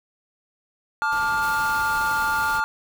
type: chord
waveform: triangle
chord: D minor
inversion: second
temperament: equal with one note detuned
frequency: 880 / 1174.7 / 1412.3 Hz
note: A5 / D6 / F6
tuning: 0 / 0 / +19 cents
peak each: -23 / -26 / -21 dBFS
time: 1.02-2.64 s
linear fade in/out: 0 ms
type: noise with tremolo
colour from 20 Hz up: pink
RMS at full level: -37 dBFS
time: 1.11-2.61 s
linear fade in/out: 20 ms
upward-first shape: sine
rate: 19 Hz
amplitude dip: 25%
type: high-pass noise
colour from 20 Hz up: white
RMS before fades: -39 dBFS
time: 1.41-2.59 s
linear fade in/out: 20 ms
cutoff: 510 Hz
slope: 12 dB/octave
effects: none